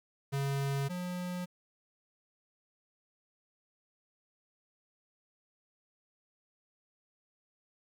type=tone pair in turn; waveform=square; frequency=138.7 / 179.35 Hz; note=C#3 / F3; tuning=+1 / +46 cents; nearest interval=major third; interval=445 cents; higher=second; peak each=-31 / -36 dBFS; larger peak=first; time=0.32-0.89 / 0.89-1.46 s; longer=neither; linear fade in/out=20 ms; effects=10-bit